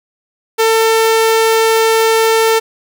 sawtooth tone, 447.9 Hz, A4, 31 cents sharp, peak -5 dBFS, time 0.58-2.6 s, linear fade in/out 20 ms, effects none

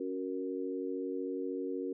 sine chord, F# major, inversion second, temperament equal, 277.2 / 370 / 466.2 Hz, C#4 / F#4 / A#4, 0 / 0 / 0 cents, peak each -38 / -38 / -39 dBFS, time 0-1.93 s, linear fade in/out 5 ms, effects none

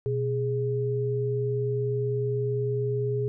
sine tone pair together, 123.47 / 414.6 Hz, B2 / G#4, 0 / -3 cents, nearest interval octave + major sixth, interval 2097 cents, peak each -27 dBFS, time 0.06-3.28 s, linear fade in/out 0 ms, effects none

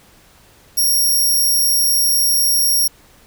5% pulse tone, 5588 Hz, F8, in tune, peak -7 dBFS, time 0.77-2.88 s, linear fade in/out 10 ms, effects pink hiss -49 dBFS RMS until 3.26 s

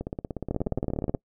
two click trains, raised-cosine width 2 ms, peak -13 / -18 dBFS, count 13 / 20, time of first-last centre 0.51-1.148 / 0.01-1.141 s, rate 18.8 / 16.8 Hz, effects noise-tail reverb RT60 0.1 s tail -25 dB re dry

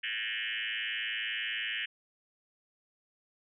sine tone with frequency modulation, 2379 Hz, D7, 22 cents sharp, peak -32 dBFS, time 0.03-1.86 s, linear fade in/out 10 ms, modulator 110 Hz, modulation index 6.7, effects none

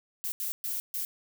violet noise bursts at uneven times, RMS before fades -33 dBFS, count 4, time 0.24-0.32 / 0.4-0.52 / 0.64-0.8 / 0.94-1.05 s, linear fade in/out 0 ms, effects none

